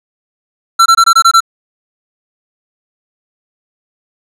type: tone bursts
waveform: square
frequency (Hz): 1349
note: E6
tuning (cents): +40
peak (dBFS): -4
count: 7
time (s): 0.79-1.405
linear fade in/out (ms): 10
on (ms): 69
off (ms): 22
effects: low-pass 9000 Hz 12 dB/octave